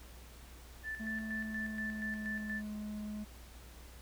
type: tone with tremolo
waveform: sine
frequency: 1760 Hz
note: A6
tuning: in tune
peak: -37 dBFS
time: 0.83-2.62 s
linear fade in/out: 50 ms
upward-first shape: square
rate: 4.2 Hz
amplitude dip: 60%
type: tone with pitch glide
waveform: triangle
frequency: 220 to 210.9 Hz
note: A3 to G#3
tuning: 0 to +27 cents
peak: -37 dBFS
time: 0.99-3.25 s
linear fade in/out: 20 ms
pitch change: -73 cents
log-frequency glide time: 1.15-2.72 s
effects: added 60 Hz sine -52 dBFS peak until 4.01 s + pink hiss -57 dBFS RMS until 4.01 s